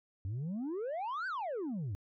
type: exponential two-way sweep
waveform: sine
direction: up then down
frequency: 89.8 to 1593 to 89.8 Hz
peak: -32 dBFS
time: 0.25-1.95 s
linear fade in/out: 0 ms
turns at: 1.27 s
effects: tanh soft clip ceiling -34 dBFS